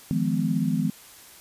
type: chord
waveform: sine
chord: F half-diminished seventh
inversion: third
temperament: just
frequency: 157.15 / 174.61 / 209.5 / 251.4 Hz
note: Eb3 / F3 / Ab3 / Cb4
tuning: +18 / 0 / +15 / +31 cents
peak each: -27 dBFS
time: 0.11-0.9 s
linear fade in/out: 0 ms
effects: white hiss -48 dBFS RMS until 1.4 s + resampled to 32000 Hz